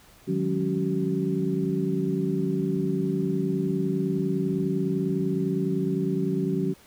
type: tone cluster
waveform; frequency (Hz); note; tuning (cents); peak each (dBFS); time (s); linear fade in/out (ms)
sine; 153.5 / 183.5 / 203.3 / 277.2 / 379.3; D#3 / F#3 / G#3 / C#4 / F#4; -23 / -14 / -37 / 0 / +43; -30 / -27 / -34 / -30 / -29; 0.27-6.74; 20
effects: pink hiss -54 dBFS RMS until 6.86 s